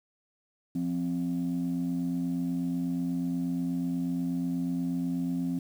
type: tone pair together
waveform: sine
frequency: 173.34 / 261.6 Hz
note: F3 / C4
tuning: -13 / 0 cents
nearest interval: perfect fifth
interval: 713 cents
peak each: -30 / -28 dBFS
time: 0.75-5.59 s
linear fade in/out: 5 ms
effects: tanh soft clip ceiling -23 dBFS + 9-bit